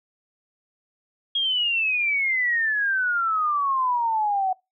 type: exponential sweep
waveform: sine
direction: down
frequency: 3290 to 740 Hz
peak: -20 dBFS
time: 1.35-4.53 s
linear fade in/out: 5 ms
effects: noise-tail reverb RT60 0.2 s tail -23 dB re dry